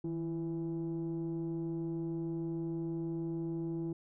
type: tone pair together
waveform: sine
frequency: 160 / 333.4 Hz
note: D#3 / E4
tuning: +49 / +20 cents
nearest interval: octave + minor second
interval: 1271 cents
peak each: -36 / -34 dBFS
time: 0.04-3.93 s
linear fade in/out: 5 ms
effects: tanh soft clip ceiling -31 dBFS